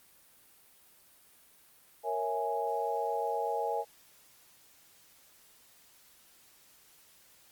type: chord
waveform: sine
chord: A# half-diminished seventh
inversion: none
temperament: equal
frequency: 466.2 / 554.4 / 659.3 / 830.6 Hz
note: A#4 / C#5 / E5 / G#5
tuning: 0 / 0 / 0 / 0 cents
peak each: -35 / -38 / -37 / -33 dBFS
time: 2.03-3.85 s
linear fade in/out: 50 ms
effects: white hiss -61 dBFS RMS until 7.51 s + Opus 32 kbps